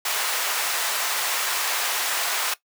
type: high-pass noise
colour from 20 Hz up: pink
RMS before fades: -25 dBFS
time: 0.05-2.54 s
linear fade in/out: 5 ms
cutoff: 870 Hz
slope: 12 dB/octave
effects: noise-tail reverb RT60 0.1 s tail -17 dB re dry + high-pass 400 Hz 12 dB/octave